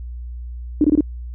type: tone bursts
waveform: sine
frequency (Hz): 299.7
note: D4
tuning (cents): +35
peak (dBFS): -10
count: 4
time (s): 0.81-1.008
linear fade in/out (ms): 2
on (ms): 33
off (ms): 22
effects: added 60 Hz sine -28 dBFS peak until 1.34 s